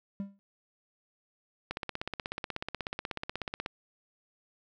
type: tone with exponential decay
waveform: triangle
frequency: 198.4 Hz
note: G3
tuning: 21 cents sharp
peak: -28 dBFS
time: 0.2-0.39 s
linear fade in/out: 0 ms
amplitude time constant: 41 ms
type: click train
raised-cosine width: 0.3 ms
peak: -18 dBFS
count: 33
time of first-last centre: 1.71-3.661 s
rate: 16.4 Hz
effects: none